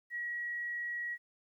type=tone; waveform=sine; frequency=1913 Hz; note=A#6; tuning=44 cents sharp; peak=-35 dBFS; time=0.1-1.18 s; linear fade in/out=50 ms; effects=12-bit